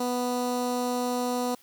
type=tone with notch filter; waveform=15% pulse; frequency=246.9 Hz; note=B3; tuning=in tune; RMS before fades=-28 dBFS; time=0-1.55 s; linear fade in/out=5 ms; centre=2300 Hz; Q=1.2; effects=white hiss -58 dBFS RMS until 1.62 s